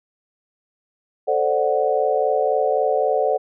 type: chord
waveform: sine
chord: D dominant seventh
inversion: second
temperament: equal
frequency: 440 / 523.3 / 587.3 / 740 Hz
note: A4 / C5 / D5 / F#5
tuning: 0 / 0 / 0 / 0 cents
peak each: -22 dBFS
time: 1.27-3.38 s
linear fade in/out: 20 ms
effects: none